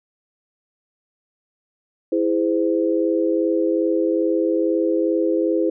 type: chord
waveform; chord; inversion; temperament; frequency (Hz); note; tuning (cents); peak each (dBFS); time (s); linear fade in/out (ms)
sine; E augmented; none; just; 329.6 / 412 / 515; E4 / G#4 / B#4; 0 / -14 / -28; -19 / -23 / -22; 2.12-5.7; 5
effects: none